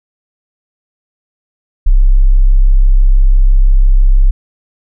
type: tone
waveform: sine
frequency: 33 Hz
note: C1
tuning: 16 cents sharp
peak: -3 dBFS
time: 1.86-4.31 s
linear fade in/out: 10 ms
effects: none